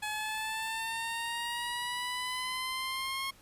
15% pulse exponential sweep, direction up, 847 to 1083 Hz, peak -27 dBFS, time 0.02-3.31 s, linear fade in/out 10 ms, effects pink hiss -59 dBFS RMS until 3.41 s + resampled to 32000 Hz

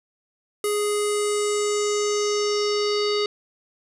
square tone with low-pass filter sweep, 415.3 Hz, G#4, in tune, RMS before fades -23 dBFS, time 0.64-3.26 s, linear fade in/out 2 ms, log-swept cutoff 11000 to 4300 Hz, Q 4.4, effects none

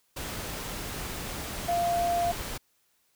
sine tone in noise, 693 Hz, F5, 14 cents flat, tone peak -24 dBFS, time 1.68-2.32 s, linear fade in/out 10 ms, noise pink, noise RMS -36 dBFS, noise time 0.16-2.58 s, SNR +9 dB, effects white hiss -70 dBFS RMS until 3.15 s

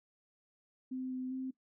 sine tone with pitch steps, 258.1 / 256.3 / 260.9 Hz, C4 / C4 / C4, -23 / -36 / -5 cents, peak -36 dBFS, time 0.91-1.51 s, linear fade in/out 10 ms, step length 200 ms, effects noise-tail reverb RT60 0.1 s tail -18 dB re dry

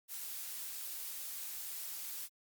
blue noise, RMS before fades -43 dBFS, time 0.08-2.29 s, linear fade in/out 50 ms, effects Opus 48 kbps

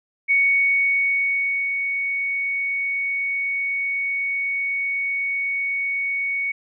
sine tone with ADSR envelope, 2228 Hz, C#7, 8 cents sharp, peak -14 dBFS, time 0.28-6.52 s, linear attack 29 ms, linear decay 1400 ms, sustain -7 dB, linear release 7 ms, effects none

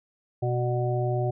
harmonic tone with a mistuned harmonic, 123.47 Hz, B2, in tune, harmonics 1 / 3 / 5 / 6, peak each -25 / -30 / -32 / -33 dBFS, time 0.42-1.31 s, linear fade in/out 10 ms, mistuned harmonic 5, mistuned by -39 cents, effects none

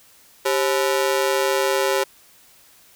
sawtooth ring-modulated tone, 466.2 Hz, A#4, in tune, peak -11 dBFS, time 0.45-2.04 s, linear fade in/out 10 ms, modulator 72.3 Hz, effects white hiss -52 dBFS RMS until 2.95 s

